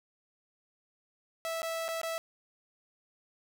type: tone with dropouts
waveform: sawtooth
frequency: 656 Hz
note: E5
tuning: 9 cents flat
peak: -29 dBFS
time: 1.45-2.18 s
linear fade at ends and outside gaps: 0 ms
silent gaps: 1.619-1.63 / 1.881-1.887 / 2.015-2.032 s
effects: none